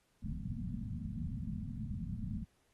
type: low-pass noise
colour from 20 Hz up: white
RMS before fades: -40 dBFS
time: 0.22-2.45 s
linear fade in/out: 20 ms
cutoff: 240 Hz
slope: 96 dB/octave
effects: pink hiss -75 dBFS RMS until 2.73 s + AAC 32 kbps